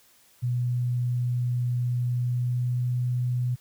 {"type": "tone with pitch glide", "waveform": "sine", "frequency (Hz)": [122.7, 123.84], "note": ["B2", "B2"], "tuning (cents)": [-11, 5], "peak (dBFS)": -23, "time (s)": [0.42, 3.56], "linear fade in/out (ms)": 20, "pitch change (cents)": 16, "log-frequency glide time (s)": [2.12, 3.03], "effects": ["white hiss -59 dBFS RMS until 3.6 s"]}